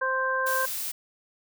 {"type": "harmonic tone", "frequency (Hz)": 523.3, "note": "C5", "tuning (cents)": 0, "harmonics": [1, 2, 3], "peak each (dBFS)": [-30, -28, -27], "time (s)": [0.01, 0.66], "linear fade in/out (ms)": 10}
{"type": "noise", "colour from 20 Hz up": "blue", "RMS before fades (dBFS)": -32, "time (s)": [0.46, 0.92], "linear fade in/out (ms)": 10}
{"effects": []}